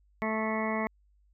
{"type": "harmonic tone", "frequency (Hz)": 219, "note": "A3", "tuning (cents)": -8, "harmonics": [1, 2, 3, 4, 5, 6, 8, 9, 10], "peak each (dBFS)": [-32, -37, -35, -38, -36, -47, -45, -38, -39], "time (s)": [0.22, 0.87], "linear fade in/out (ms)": 0, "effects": ["added 50 Hz sine -62 dBFS peak until 1.33 s"]}